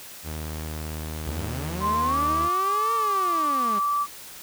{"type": "tone", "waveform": "sawtooth", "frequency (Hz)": 77.78, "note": "D#2", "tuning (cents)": 0, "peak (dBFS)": -27, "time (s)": [0.23, 2.5], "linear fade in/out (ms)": 50}
{"type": "linear two-way sweep", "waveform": "sawtooth", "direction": "up then down", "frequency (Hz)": [56.2, 459.6, 193.5], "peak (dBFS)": -27, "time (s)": [1.25, 3.8], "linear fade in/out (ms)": 20, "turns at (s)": 2.94}
{"type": "tone with pitch glide", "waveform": "sine", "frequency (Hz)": [1046.5, 1161.2], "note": ["C6", "D6"], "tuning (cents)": [0, -20], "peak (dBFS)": -21, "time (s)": [1.8, 4.07], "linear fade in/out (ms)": 50, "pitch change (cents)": 180, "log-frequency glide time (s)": [2.05, 2.17]}
{"effects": ["white hiss -42 dBFS RMS until 4.42 s"]}